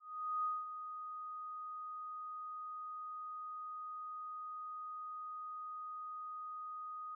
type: tone with ADSR envelope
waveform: sine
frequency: 1244.5 Hz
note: D#6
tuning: in tune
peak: -33 dBFS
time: 0-7.15 s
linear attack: 440 ms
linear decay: 210 ms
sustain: -10 dB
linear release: 4 ms
effects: none